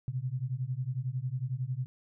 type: beating tone pair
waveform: sine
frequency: 122.7 / 133.7 Hz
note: B2 / C3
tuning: -11 / +38 cents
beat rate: 11 Hz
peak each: -34 / -34 dBFS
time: 0.08-1.86 s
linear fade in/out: 0 ms
effects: none